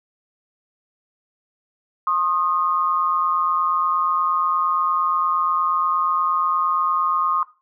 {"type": "tone pair together", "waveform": "sine", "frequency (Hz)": [1068, 1236.5], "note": ["C6", "D#6"], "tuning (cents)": [35, -11], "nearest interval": "minor third", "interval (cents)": 254, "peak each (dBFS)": -20, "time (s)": [2.07, 7.43], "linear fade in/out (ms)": 2, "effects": ["noise-tail reverb RT60 0.3 s tail -17 dB re dry"]}